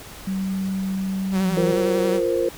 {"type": "tone with pitch glide", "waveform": "sine", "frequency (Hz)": [191.3, 169.45], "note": ["G3", "E3"], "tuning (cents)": [-42, 48], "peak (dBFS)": -22, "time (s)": [0.27, 1.73], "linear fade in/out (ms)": 5, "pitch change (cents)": -210, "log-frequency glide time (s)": [1.42, 1.54]}
{"type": "tone with vibrato", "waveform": "sawtooth", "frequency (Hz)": 189.1, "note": "F#3", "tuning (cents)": 38, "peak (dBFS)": -20, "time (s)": [1.31, 2.21], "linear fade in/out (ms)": 50, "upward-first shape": "sine", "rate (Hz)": 11, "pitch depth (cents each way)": 41}
{"type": "chord", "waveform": "sine", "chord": "F suspended fourth", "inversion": "none", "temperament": "equal", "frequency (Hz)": [349.2, 466.2, 523.3], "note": ["F4", "Bb4", "C5"], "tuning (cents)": [0, 0, 0], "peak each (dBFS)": -23, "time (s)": [1.57, 2.49], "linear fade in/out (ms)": 2}
{"effects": ["pink hiss -40 dBFS RMS until 2.57 s"]}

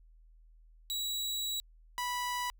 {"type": "tone pair in turn", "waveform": "sawtooth", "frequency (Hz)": [3893, 984], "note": ["B7", "B5"], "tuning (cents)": [-26, -7], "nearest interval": "2 octaves", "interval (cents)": 2381, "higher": "first", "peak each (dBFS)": [-30, -29], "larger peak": "second", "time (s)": [[0.9, 1.6], [1.98, 2.5]], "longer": "first", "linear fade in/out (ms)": 0, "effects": ["added 40 Hz sine -56 dBFS peak until 2.59 s"]}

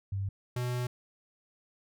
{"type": "tone pair in turn", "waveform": ["sine", "square"], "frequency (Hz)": [98, 123.64], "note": ["G2", "B2"], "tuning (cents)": [0, 2], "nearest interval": "major third", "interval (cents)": 402, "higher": "second", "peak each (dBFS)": [-30, -31], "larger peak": "first", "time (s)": [[0.12, 0.29], [0.56, 0.87]], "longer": "second", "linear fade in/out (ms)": 5, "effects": []}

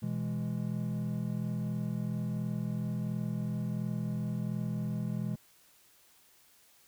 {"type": "chord", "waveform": "triangle", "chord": "E major", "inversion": "second", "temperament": "equal", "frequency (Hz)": [123.47, 164.81, 207.7], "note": ["B2", "E3", "G#3"], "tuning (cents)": [0, 0, 0], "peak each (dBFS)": -34, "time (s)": [0.02, 5.36], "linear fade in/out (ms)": 10, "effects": ["white hiss -63 dBFS RMS until 6.87 s"]}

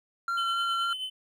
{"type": "tone with vibrato", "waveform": "triangle", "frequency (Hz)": 1372, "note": "F6", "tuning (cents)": -31, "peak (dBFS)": -25, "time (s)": [0.28, 0.93], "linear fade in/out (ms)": 2, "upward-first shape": "sine", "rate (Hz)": 3.7, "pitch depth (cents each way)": 10}
{"type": "tone with tremolo", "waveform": "triangle", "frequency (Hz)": 3044, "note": "F#7", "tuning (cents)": 48, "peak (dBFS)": -28, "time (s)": [0.37, 1.1], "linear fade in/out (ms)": 10, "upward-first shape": "triangle", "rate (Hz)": 9.4, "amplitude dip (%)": 60}
{"effects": []}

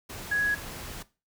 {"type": "tone in noise", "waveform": "sine", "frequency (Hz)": 1669, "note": "G#6", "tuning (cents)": 8, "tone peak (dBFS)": -23, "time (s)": [0.31, 0.55], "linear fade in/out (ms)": 10, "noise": "pink", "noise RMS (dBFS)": -40, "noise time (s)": [0.09, 1.03], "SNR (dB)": 14, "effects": ["noise-tail reverb RT60 0.3 s tail -18 dB re dry"]}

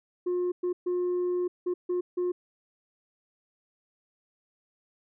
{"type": "tone bursts at uneven times", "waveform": "sine", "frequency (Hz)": 357.5, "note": "F4", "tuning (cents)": 41, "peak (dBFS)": -23, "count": 6, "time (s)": [[0.26, 0.52], [0.63, 0.73], [0.86, 1.48], [1.66, 1.74], [1.89, 2.01], [2.17, 2.32]], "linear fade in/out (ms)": 10, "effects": ["tanh soft clip ceiling -24 dBFS"]}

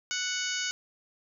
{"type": "harmonic tone with a mistuned harmonic", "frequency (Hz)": 740, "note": "F#5", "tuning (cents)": 0, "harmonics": [2, 3, 4, 5, 6, 7, 8, 9], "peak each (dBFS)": [-35, -38, -36, -41, -39, -40, -41, -36], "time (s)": [0.11, 0.71], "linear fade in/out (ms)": 0, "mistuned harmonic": 6, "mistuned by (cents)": 37, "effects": []}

